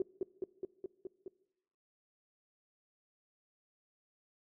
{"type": "tone with echo", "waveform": "sine", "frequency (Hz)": 374.3, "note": "F#4", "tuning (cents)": 20, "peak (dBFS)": -29, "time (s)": [0, 0.02], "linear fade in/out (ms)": 2, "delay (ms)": 210, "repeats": 6, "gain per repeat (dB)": -2, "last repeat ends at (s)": 1.28, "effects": ["noise-tail reverb RT60 0.9 s tail -21 dB re dry"]}